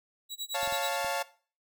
sawtooth tone with tremolo, 3891 Hz, B7, 27 cents flat, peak -29 dBFS, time 0.29-0.97 s, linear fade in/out 50 ms, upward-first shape sine, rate 9.3 Hz, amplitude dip 100%
sawtooth chord, Db augmented, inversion none, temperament equal, 554.4 / 698.5 / 880 Hz, Db5 / F5 / A5, 0 / 0 / 0 cents, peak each -30 dBFS, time 0.54-1.23 s, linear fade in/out 10 ms
clicks, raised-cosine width 3 ms, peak -35 dBFS, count 4, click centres 0.631 / 0.676 / 0.725 / 1.046 s
effects noise-tail reverb RT60 0.4 s tail -18 dB re dry

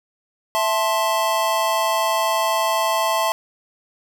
square chord, A minor, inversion second, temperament just, 660 / 880 / 1056 Hz, E5 / A5 / C6, +2 / 0 / +16 cents, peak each -23 dBFS, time 0.55-3.32 s, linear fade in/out 0 ms, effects none

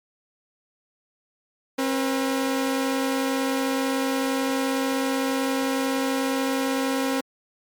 sawtooth tone pair together, 268.4 / 485.8 Hz, C4 / B4, +44 / -29 cents, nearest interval minor seventh, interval 1027 cents, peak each -19 / -25 dBFS, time 1.78-7.21 s, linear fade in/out 10 ms, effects MP3 96 kbps

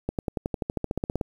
accelerating click train, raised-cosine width 2 ms, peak -13 dBFS, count 16, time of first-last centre 0.09-1.212 s, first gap 98 ms, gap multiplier 0.96, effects 8-bit

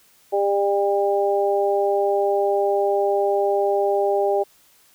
harmonic tone, 200 Hz, G3, 35 cents sharp, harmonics 2 / 3 / 4, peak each -20 / -22 / -23 dBFS, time 0.32-4.44 s, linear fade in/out 20 ms, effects white hiss -56 dBFS RMS until 4.94 s

